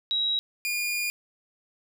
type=tone pair in turn; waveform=sine / sawtooth; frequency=3853 / 2427 Hz; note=B7 / D#7; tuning=-44 / -44 cents; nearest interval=minor sixth; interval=800 cents; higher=first; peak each=-23 dBFS; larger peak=neither; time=0.11-0.39 / 0.65-1.1 s; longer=second; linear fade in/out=0 ms; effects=none